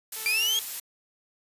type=noise; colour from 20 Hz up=blue; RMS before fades=-33 dBFS; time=0.12-0.8 s; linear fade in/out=5 ms
type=tone; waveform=5% pulse; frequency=439.7 Hz; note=A4; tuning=1 cent flat; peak=-30 dBFS; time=0.16-0.6 s; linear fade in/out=5 ms
type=linear sweep; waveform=35% pulse; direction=up; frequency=2336 to 3308 Hz; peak=-21 dBFS; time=0.26-0.59 s; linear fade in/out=0 ms
effects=resampled to 32000 Hz